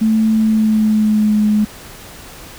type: tone with pitch glide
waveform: sine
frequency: 220 to 211.5 Hz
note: A3 to G#3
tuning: 0 to +32 cents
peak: -10 dBFS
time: 0.01-1.65 s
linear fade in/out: 10 ms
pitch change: -68 cents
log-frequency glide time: 0.35-1.4 s
effects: pink hiss -36 dBFS RMS until 2.58 s